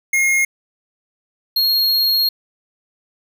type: tone pair in turn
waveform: square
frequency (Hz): 2146 / 4271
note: C7 / C8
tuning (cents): +43 / +35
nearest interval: octave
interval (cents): 1192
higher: second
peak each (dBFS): -14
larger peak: neither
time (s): 0.13-0.45 / 1.56-2.29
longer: second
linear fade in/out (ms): 5
effects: none